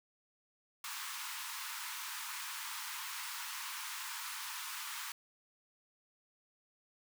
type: high-pass noise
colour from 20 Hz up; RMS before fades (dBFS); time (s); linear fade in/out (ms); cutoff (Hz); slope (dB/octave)
pink; -43; 0.84-5.12; 2; 890; 96
effects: none